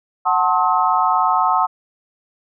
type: chord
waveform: sine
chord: F# diminished seventh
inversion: none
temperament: just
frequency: 740 / 888 / 1065.6 / 1278.7 Hz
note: F#5 / A5 / C6 / Eb6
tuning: 0 / +16 / +31 / +47 cents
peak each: -19 dBFS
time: 0.25-1.67 s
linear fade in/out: 20 ms
effects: none